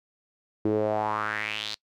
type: tone with band-pass filter sweep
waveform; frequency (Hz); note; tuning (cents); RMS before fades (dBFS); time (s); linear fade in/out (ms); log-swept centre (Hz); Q
sawtooth; 106.7; G#2; +47; -28; 0.65-1.75; 5; 340 to 4400; 4.3
effects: noise-tail reverb RT60 0.1 s tail -24 dB re dry